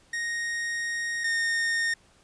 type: tone pair in turn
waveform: 45% pulse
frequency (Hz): 1864.7 / 1839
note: A#6 / A#6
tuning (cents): 0 / -24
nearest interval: unison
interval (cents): 24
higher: first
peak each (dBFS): -28 / -24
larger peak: second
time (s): 0.13-1.24 / 1.24-1.94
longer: first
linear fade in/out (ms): 5
effects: pink hiss -60 dBFS RMS until 2.23 s + resampled to 22050 Hz